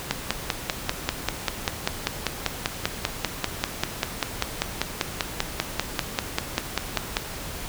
click train, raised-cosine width 0.2 ms, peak -4 dBFS, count 37, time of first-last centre 0.11-7.169 s, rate 5.1 Hz, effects pink hiss -35 dBFS RMS until 7.68 s

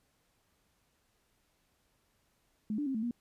sine tone with pitch steps, 213.2 / 293.3 / 267.6 / 219.5 / 238.6 Hz, G#3 / D4 / C4 / A3 / A#3, +46 / -2 / +39 / -4 / +41 cents, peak -31 dBFS, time 2.7-3.11 s, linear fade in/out 2 ms, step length 82 ms, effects pink hiss -74 dBFS RMS until 3.2 s + resampled to 32000 Hz

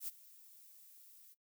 violet noise with ADSR envelope, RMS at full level -40 dBFS, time 0-1.35 s, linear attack 76 ms, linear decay 27 ms, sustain -20 dB, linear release 31 ms, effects noise-tail reverb RT60 0.1 s tail -18 dB re dry

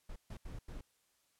brown noise bursts at uneven times, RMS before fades -45 dBFS, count 4, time 0.09-0.16 / 0.3-0.37 / 0.45-0.59 / 0.68-0.81 s, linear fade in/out 5 ms, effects white hiss -75 dBFS RMS until 1.39 s + low-pass 12000 Hz 12 dB/octave

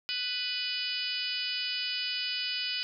harmonic tone, 495.6 Hz, B4, 6 cents sharp, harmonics 3 / 4 / 5 / 6 / 7 / 8 / 9 / 10, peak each -43 / -46 / -38 / -35 / -44 / -41 / -39 / -36 dBFS, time 0.09-2.83 s, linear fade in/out 0 ms, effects none

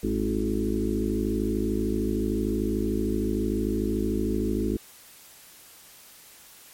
harmonic tone with a mistuned harmonic, 53.3 Hz, G#1, 46 cents sharp, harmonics 1 / 2 / 4 / 5 / 6 / 7 / 8, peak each -31 / -35 / -29 / -31 / -30 / -31 / -34 dBFS, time 0.03-4.77 s, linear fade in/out 5 ms, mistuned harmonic 7, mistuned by -27 cents, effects white hiss -50 dBFS RMS until 6.73 s + MP3 64 kbps

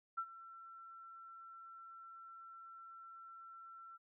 sine tone with ADSR envelope, 1346 Hz, E6, 36 cents sharp, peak -35 dBFS, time 0.17-3.98 s, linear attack 15 ms, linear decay 65 ms, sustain -17 dB, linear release 26 ms, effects none

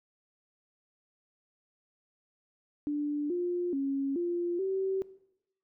sine tone with pitch steps, 293.5 / 353.1 / 274.7 / 347.7 / 383.5 Hz, D4 / F4 / C#4 / F4 / G4, -1 / +19 / -16 / -8 / -38 cents, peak -28 dBFS, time 2.87-5.02 s, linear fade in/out 0 ms, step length 430 ms, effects noise-tail reverb RT60 0.8 s tail -18 dB re dry

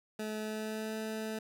20% pulse tone with pitch glide, 215.3 to 218.8 Hz, A3 to A3, -37 to -9 cents, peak -31 dBFS, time 0.19-1.39 s, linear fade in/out 5 ms, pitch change +28 cents, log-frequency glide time 0.39-0.95 s, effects none

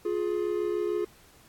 triangle tone pair together, 352.4 / 419.1 Hz, F4 / G#4, +16 / +16 cents, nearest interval minor third, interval 300 cents, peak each -27 dBFS, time 0.05-1.05 s, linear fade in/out 5 ms, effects pink hiss -57 dBFS RMS until 1.48 s + AAC 64 kbps

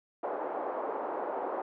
white band-pass noise, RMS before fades -35 dBFS, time 0.23-1.62 s, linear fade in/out 5 ms, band 350 to 920 Hz, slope 24 dB/octave, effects none

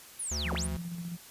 sine linear two-way sweep, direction down then up, 10548 to 118.8 to 10548 Hz, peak -33 dBFS, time 0.19-0.67 s, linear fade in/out 10 ms, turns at 0.54 s
square tone, 73.42 Hz, D2, in tune, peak -34 dBFS, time 0.31-0.77 s, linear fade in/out 5 ms
sine tone with tremolo, 172 Hz, F3, 26 cents flat, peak -34 dBFS, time 0.45-1.17 s, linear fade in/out 10 ms, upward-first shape square, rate 15 Hz, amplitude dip 40%
effects white hiss -51 dBFS RMS until 1.3 s + resampled to 32000 Hz

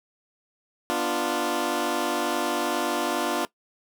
15% pulse chord, B diminished, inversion none, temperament equal with one note detuned, 246.9 / 296.7 / 349.2 Hz, B3 / D4 / F4, 0 / +18 / 0 cents, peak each -25 / -22 / -21 dBFS, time 0.9-3.45 s, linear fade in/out 0 ms, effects noise-tail reverb RT60 0.1 s tail -19 dB re dry

